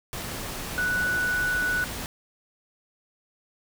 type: tone in noise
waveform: sine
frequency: 1480 Hz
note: F#6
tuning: in tune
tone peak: -23 dBFS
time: 0.78-1.84 s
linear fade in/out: 0 ms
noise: pink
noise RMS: -34 dBFS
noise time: 0.13-2.06 s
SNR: +8 dB
effects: none